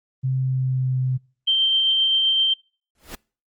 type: tone with pitch glide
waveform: sine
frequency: 131 to 129.05 Hz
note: C3 to C3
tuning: +2 to -23 cents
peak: -19 dBFS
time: 0.23-1.18 s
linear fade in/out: 20 ms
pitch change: -25 cents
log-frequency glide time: 0.36-0.96 s
type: tone with tremolo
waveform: sine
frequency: 3136 Hz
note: G7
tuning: in tune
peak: -15 dBFS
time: 1.47-2.54 s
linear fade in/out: 10 ms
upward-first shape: triangle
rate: 7.7 Hz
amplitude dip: 25%
type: noise with exponential growth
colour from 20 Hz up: pink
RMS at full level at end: -31 dBFS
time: 2.95-3.15 s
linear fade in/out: 2 ms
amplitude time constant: 42 ms
effects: noise-tail reverb RT60 0.4 s tail -26 dB re dry + Opus 24 kbps